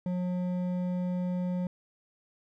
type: tone with hard clipping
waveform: sine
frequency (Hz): 180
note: F#3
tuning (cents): -47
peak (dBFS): -30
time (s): 0.06-1.67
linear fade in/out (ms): 2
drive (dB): 8
effects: none